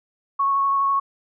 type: tone with vibrato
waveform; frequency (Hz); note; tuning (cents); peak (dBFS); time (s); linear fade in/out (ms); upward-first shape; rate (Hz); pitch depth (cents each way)
sine; 1104; C#6; -7; -17; 0.39-1; 10; triangle; 12; 13
effects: none